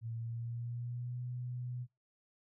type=tone with pitch glide; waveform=sine; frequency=114.7 to 123.64 Hz; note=A#2 to B2; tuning=-28 to +2 cents; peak=-38 dBFS; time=0.01-1.87 s; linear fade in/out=50 ms; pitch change=+130 cents; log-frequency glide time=0.15-1.21 s; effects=noise-tail reverb RT60 0.2 s tail -20 dB re dry